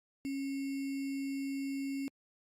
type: tone with sample-and-hold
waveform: sine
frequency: 274.2 Hz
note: C#4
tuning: 19 cents flat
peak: -34 dBFS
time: 0.25-2.08 s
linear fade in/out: 0 ms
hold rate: 2450 Hz
effects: low-pass 12000 Hz 12 dB/octave + Opus 48 kbps